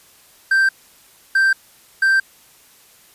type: tone bursts at uneven times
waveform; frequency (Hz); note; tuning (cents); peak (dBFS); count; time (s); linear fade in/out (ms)
triangle; 1568; G6; 0; -10; 3; 0.51-0.69 / 1.35-1.53 / 2.02-2.2; 5
effects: white hiss -50 dBFS RMS until 3.14 s + resampled to 32000 Hz